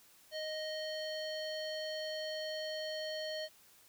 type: tone with low-pass filter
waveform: square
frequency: 622.3 Hz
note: D#5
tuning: in tune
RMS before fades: -40 dBFS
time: 0.31-3.49 s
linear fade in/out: 50 ms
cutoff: 4100 Hz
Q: 4.8
effects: white hiss -63 dBFS RMS until 3.88 s